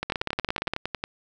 two click trains, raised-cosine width 0.3 ms, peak -12 / -10 dBFS, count 12 / 12, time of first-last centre 0.03-1.039 / 0.1-0.736 s, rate 10.9 / 17.3 Hz, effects none

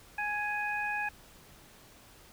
harmonic tone, 833 Hz, G#5, 5 cents sharp, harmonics 1 / 2 / 3, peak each -35 / -34 / -36 dBFS, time 0.18-1.09 s, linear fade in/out 5 ms, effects pink hiss -56 dBFS RMS until 2.32 s

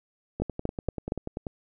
two click trains, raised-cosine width 2 ms, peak -13 / -19 dBFS, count 4 / 12, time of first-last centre 0.42-1.121 / 0.4-1.468 s, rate 4.28 / 10.3 Hz, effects none

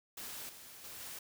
white noise with level steps, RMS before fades -45 / -53 / -48 / -46 dBFS, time 0.17-1.19 s, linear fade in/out 5 ms, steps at 0.49 / 0.84 / 1 s, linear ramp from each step 2 ms, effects none

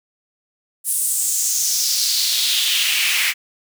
pink noise with high-pass filter sweep, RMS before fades -19 dBFS, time 0.84-3.34 s, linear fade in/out 50 ms, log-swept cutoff 10000 to 2100 Hz, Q 3.1, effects none

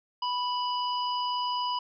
harmonic tone, 987.8 Hz, B5, in tune, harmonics 1 / 3 / 5, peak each -28 / -35 / -38 dBFS, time 0.22-1.79 s, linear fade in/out 5 ms, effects none

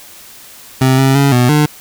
25% pulse tone with pitch steps, 131.2 / 134.2 / 139.7 / 123.5 / 150 Hz, C3 / C3 / C#3 / B2 / D3, +5 / +44 / +14 / 0 / +37 cents, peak -4 dBFS, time 0.81-1.66 s, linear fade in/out 5 ms, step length 170 ms, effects white hiss -37 dBFS RMS until 1.8 s

